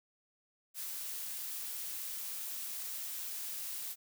blue noise, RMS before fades -41 dBFS, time 0.74-3.96 s, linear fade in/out 50 ms, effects none

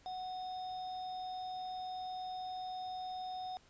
sine tone with sample-and-hold, 740 Hz, F#5, in tune, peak -39 dBFS, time 0.06-3.57 s, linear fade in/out 0 ms, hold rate 4410 Hz, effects pink hiss -65 dBFS RMS until 3.69 s + resampled to 16000 Hz

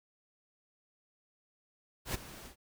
pink noise with ADSR envelope, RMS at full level -34 dBFS, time 2.05-2.56 s, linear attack 94 ms, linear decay 16 ms, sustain -15 dB, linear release 100 ms, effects none

